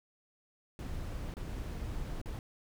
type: noise with dropouts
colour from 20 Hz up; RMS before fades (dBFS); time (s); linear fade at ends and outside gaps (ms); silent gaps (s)
brown; -39; 0.79-2.39; 1; 1.34-1.368 / 2.215-2.258
effects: none